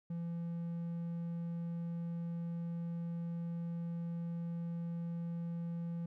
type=tone; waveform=triangle; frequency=169.4 Hz; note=E3; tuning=48 cents sharp; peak=-35 dBFS; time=0.1-6.06 s; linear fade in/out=5 ms; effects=none